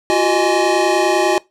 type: tone cluster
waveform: square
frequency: 347.3 / 377.3 / 619 / 830 Hz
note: F4 / F#4 / D#5 / G#5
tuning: -10 / +34 / -9 / -1 cents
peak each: -19 dBFS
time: 0.1-1.38 s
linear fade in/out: 0 ms
effects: noise-tail reverb RT60 0.2 s tail -21 dB re dry + low-pass 8000 Hz 12 dB/octave